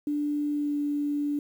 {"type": "tone with pitch glide", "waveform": "sine", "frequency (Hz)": [293.7, 290.8], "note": ["D4", "D4"], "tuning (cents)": [0, -17], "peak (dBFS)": -25, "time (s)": [0.07, 1.39], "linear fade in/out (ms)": 2, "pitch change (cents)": -17, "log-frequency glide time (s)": [0.51, 0.78], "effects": ["9-bit"]}